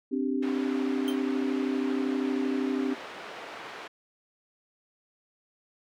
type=chord; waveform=sine; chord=C suspended second; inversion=none; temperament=just; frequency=261.6 / 294.3 / 392.4 Hz; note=C4 / D4 / G4; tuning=0 / +4 / +2 cents; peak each=-28 / -31 / -33 dBFS; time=0.11-2.95 s; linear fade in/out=20 ms
type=band-pass noise; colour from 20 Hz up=pink; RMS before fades=-42 dBFS; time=0.42-3.88 s; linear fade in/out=10 ms; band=470 to 2700 Hz; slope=12 dB/octave
type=tone with exponential decay; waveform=45% pulse; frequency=3136 Hz; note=G7; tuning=in tune; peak=-31 dBFS; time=1.08-1.2 s; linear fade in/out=0 ms; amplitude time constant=24 ms
effects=none